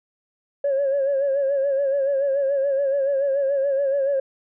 sine tone with vibrato, 552 Hz, C#5, 7 cents flat, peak -17 dBFS, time 0.64-4.2 s, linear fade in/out 5 ms, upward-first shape sine, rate 7 Hz, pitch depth 58 cents each way, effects tanh soft clip ceiling -15 dBFS

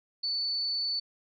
sine tone, 4485 Hz, C#8, 19 cents sharp, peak -28 dBFS, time 0.23-1 s, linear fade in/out 10 ms, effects none

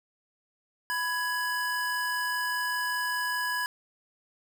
square tone pair together, 993 / 1670 Hz, B5 / G#6, +9 / +9 cents, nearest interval major sixth, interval 900 cents, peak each -33 / -30 dBFS, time 0.9-3.66 s, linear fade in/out 0 ms, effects none

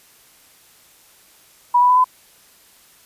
sine tone with pitch steps, 975 / 986.9 / 998.9 / 1011.1 Hz, B5 / B5 / B5 / B5, -23 / -2 / +19 / +40 cents, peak -10 dBFS, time 1.74-2.044 s, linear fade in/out 10 ms, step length 76 ms, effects white hiss -51 dBFS RMS until 3.05 s + resampled to 32000 Hz

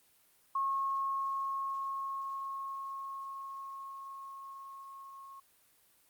sine tone with level ramp, 1088 Hz, C#6, 33 cents flat, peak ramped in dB -29 to -47 dBFS, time 0.55-5.4 s, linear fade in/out 5 ms, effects white hiss -67 dBFS RMS until 6.09 s + Opus 32 kbps

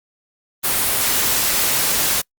white noise, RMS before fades -18 dBFS, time 0.63-2.22 s, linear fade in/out 20 ms, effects noise-tail reverb RT60 0.1 s tail -26 dB re dry + Opus 32 kbps

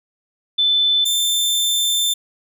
sine / sawtooth tone pair in turn, 3520 / 3557 Hz, A7 / A7, 0 / +18 cents, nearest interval unison, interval 18 cents, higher second, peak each -13 dBFS, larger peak neither, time 0.58-1.05 / 1.05-2.14 s, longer second, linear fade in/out 10 ms, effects none

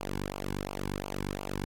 sawtooth tone with flanger, 48.53 Hz, G1, 17 cents flat, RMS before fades -36 dBFS, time 0-1.65 s, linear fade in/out 10 ms, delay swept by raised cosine 0.52 to 1.62 ms, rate 2.8 Hz, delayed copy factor -0.95, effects AAC 48 kbps

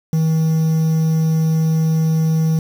triangle tone with quantisation, 159.8 Hz, D#3, 47 cents sharp, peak -11 dBFS, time 0.13-2.59 s, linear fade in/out 2 ms, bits 6, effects none

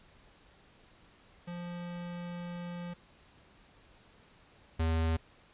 square tone pair in turn, 174.61 / 81.2 Hz, F3 / E2, 0 / -26 cents, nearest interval octave + minor second, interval 1326 cents, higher first, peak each -39 / -28 dBFS, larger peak second, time 1.47-2.94 / 4.79-5.17 s, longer first, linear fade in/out 10 ms, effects pink hiss -61 dBFS RMS until 5.53 s + resampled to 8000 Hz

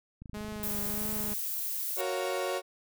click train, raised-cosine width 5 ms, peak -32 dBFS, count 30, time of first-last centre 0.22-1.318 s, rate 26.4 Hz
sawtooth tone with vibrato, 209.1 Hz, G#3, 12 cents sharp, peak -33 dBFS, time 0.34-1.34 s, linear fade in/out 5 ms, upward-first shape triangle, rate 1.6 Hz, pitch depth 39 cents each way
violet noise, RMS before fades -34 dBFS, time 0.63-2.01 s, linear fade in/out 2 ms
35% pulse chord, Gb major seventh, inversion none, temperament equal, 370 / 466.2 / 554.4 / 698.5 Hz, Gb4 / Bb4 / Db5 / F5, 0 / 0 / 0 / 0 cents, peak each -33 / -36 / -32 / -37 dBFS, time 1.96-2.62 s, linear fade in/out 50 ms
effects none

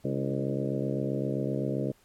harmonic tone with a mistuned harmonic, 67.7 Hz, C#2, 40 cents flat, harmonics 2 / 3 / 4 / 5 / 6 / 7 / 8 / 9, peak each -32 / -34 / -35 / -36 / -37 / -37 / -38 / -39 dBFS, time 0.04-1.92 s, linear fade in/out 10 ms, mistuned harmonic 4, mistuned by +58 cents, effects pink hiss -63 dBFS RMS until 2.04 s + MP3 64 kbps

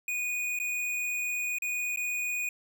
square tone with dropouts, 2468 Hz, D#7, 15 cents flat, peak -30 dBFS, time 0.08-2.49 s, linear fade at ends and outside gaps 2 ms, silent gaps 0.589-0.599 / 1.585-1.621 / 1.961-1.972 s, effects none

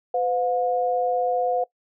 sine tone pair together, 506.3 / 716 Hz, B4 / F5, +43 / +43 cents, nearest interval tritone, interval 600 cents, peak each -23 dBFS, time 0.14-1.64 s, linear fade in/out 5 ms, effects noise-tail reverb RT60 0.1 s tail -21 dB re dry

